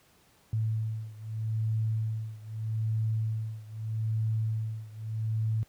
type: beating tone pair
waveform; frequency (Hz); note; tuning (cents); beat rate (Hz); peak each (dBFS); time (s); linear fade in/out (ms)
sine; 110 / 110.8; A2 / A2; 0 / +13; 0.8; -30 / -32; 0.53-5.63; 0
effects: pink hiss -63 dBFS RMS until 5.68 s + high-pass 60 Hz 12 dB/octave